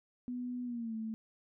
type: tone with pitch glide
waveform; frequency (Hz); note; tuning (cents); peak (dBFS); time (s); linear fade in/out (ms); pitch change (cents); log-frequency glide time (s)
sine; 247.1 to 221.4; B3 to A3; +1 to +11; -36; 0.28-1.14; 0; -190; 0.64-0.95
effects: none